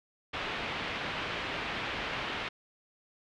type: low-pass noise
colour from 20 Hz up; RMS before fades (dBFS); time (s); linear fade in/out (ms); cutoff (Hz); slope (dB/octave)
white; -36; 0.33-2.49; 10; 3100; 24
effects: none